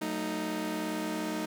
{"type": "chord", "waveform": "sawtooth", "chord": "D# diminished", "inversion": "first", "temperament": "just", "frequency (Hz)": [186.68, 224, 311.1], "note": ["F#3", "A3", "D#4"], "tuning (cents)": [16, 31, 0], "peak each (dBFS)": [-35, -33, -30], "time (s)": [0.01, 1.46], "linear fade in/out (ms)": 10, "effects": []}